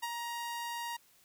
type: tone with ADSR envelope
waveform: sawtooth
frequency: 942 Hz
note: A#5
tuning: 18 cents sharp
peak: -29 dBFS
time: 0.02-0.97 s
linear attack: 17 ms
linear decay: 31 ms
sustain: -4 dB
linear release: 11 ms
effects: white hiss -65 dBFS RMS until 1.24 s